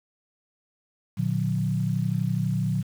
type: tone cluster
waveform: sine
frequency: 117.5 / 149 / 181.5 Hz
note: A#2 / D3 / F#3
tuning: +14 / +25 / -33 cents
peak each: -27 dBFS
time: 1.17-2.83 s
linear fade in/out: 20 ms
effects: 8-bit